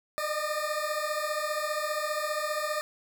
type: beating tone pair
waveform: 20% pulse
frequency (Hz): 599 / 614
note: D5 / D#5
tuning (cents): +34 / -23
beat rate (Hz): 15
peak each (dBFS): -27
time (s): 0.18-2.81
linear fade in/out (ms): 0
effects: none